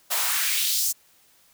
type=noise with high-pass filter sweep; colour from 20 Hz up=white; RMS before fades=-24 dBFS; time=0.1-0.93 s; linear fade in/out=20 ms; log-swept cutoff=640 to 7100 Hz; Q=1.7; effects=white hiss -59 dBFS RMS until 1.53 s